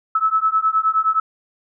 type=beating tone pair; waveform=sine; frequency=1298 / 1307.6 Hz; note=E6 / E6; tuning=-27 / -14 cents; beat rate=9.6 Hz; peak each=-18 dBFS; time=0.15-1.2 s; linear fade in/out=5 ms; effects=none